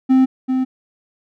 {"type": "tone pair in turn", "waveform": "triangle", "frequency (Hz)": [261.2, 259.2], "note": ["C4", "C4"], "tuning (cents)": [-3, -16], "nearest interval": "unison", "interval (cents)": 13, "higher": "first", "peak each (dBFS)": [-7, -13], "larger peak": "first", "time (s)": [[0.09, 0.26], [0.48, 0.65]], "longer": "neither", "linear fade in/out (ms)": 20, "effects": []}